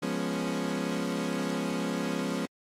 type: chord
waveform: 30% pulse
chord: C# dominant seventh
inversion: first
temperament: equal with one note detuned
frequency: 174.61 / 207.7 / 245.5 / 277.2 Hz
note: E#3 / G#3 / B3 / C#4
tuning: 0 / 0 / -10 / 0 cents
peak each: -32 dBFS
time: 0.02-2.46 s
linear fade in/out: 10 ms
effects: low-pass 10000 Hz 12 dB/octave + AAC 64 kbps